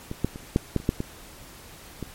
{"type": "clicks", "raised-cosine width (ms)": 3, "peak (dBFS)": [-18, -9, -23, -6, -9, -25, -7, -14, -18], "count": 9, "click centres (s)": [0.114, 0.246, 0.359, 0.561, 0.763, 0.801, 0.891, 1.004, 2.027], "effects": ["pink hiss -46 dBFS RMS until 2.14 s", "MP3 64 kbps"]}